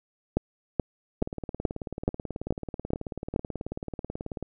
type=two click trains; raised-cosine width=2 ms; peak=-20 / -9 dBFS; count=60 / 8; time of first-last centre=1.22-4.427 / 0.37-3.361 s; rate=18.4 / 2.34 Hz; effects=none